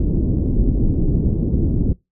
pink low-pass noise, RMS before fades -17 dBFS, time 0-1.93 s, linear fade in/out 5 ms, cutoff 330 Hz, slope 24 dB/octave, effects noise-tail reverb RT60 0.2 s tail -23 dB re dry

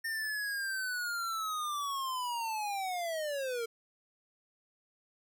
square linear sweep, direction down, 1822 to 450 Hz, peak -34 dBFS, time 0.04-3.66 s, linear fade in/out 10 ms, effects none

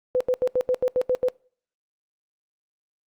sine tone bursts, 504 Hz, B4, 35 cents sharp, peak -18 dBFS, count 9, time 0.15-1.285 s, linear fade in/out 0 ms, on 55 ms, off 80 ms, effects noise-tail reverb RT60 0.5 s tail -25 dB re dry + Opus 48 kbps

